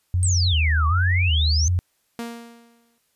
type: tone with vibrato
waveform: sine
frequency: 83.6 Hz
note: E2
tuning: 25 cents sharp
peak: -17 dBFS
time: 0.14-1.79 s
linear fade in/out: 0 ms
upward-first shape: square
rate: 1.3 Hz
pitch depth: 120 cents each way
type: exponential two-way sweep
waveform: sine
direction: down then up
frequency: 8660 to 1108.7 to 6400 Hz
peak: -22 dBFS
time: 0.23-1.68 s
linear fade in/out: 0 ms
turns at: 0.87 s
type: tone with exponential decay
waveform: sawtooth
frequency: 233.9 Hz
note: A#3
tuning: 6 cents sharp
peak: -23 dBFS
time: 2.19-2.98 s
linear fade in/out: 0 ms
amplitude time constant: 170 ms
effects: white hiss -68 dBFS RMS until 3.15 s + resampled to 32000 Hz